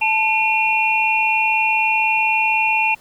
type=tone cluster; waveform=sine; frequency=874 / 2422 / 2722 Hz; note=A5 / D#7 / F7; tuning=-12 / -47 / -45 cents; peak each=-19 dBFS; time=0.01-2.95 s; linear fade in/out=10 ms; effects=pink hiss -50 dBFS RMS until 3 s